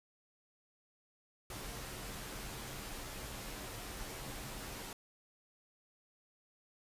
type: noise with comb filter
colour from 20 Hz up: pink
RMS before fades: -45 dBFS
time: 1.5-4.93 s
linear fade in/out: 2 ms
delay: 12 ms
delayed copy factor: -0.55
effects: resampled to 32000 Hz